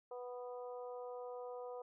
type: harmonic tone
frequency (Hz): 246.9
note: B3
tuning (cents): 0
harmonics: 2 / 3 / 4 / 5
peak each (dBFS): -45 / -52 / -55 / -59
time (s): 0.11-1.82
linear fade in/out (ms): 5
effects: none